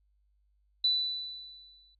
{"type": "tone with exponential decay", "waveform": "sine", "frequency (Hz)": 3979, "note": "B7", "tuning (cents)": 12, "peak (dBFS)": -22, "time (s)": [0.84, 1.95], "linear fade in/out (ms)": 5, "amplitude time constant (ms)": 240, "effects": ["added 50 Hz sine -67 dBFS peak until 1.99 s"]}